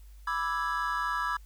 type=chord; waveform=triangle; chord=E dominant seventh; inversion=second; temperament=equal; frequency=987.8 / 1174.7 / 1318.5 / 1661.2 Hz; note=B5 / D6 / E6 / G#6; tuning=0 / 0 / 0 / 0 cents; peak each=-32 dBFS; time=0.27-1.37 s; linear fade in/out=5 ms; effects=added 50 Hz sine -47 dBFS peak until 1.45 s + white hiss -65 dBFS RMS until 1.45 s